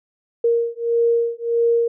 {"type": "beating tone pair", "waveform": "sine", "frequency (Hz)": [466.2, 467.8], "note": ["A#4", "A#4"], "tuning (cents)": [0, 6], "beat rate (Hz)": 1.6, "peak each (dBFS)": -19, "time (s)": [0.44, 1.88], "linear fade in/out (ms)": 5, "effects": []}